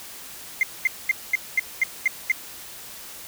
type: tone bursts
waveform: sine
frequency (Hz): 2093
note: C7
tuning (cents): 0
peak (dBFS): -14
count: 8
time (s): 0.61-2.318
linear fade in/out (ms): 2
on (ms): 21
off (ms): 220
effects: tanh soft clip ceiling -13 dBFS + white hiss -40 dBFS RMS until 3.27 s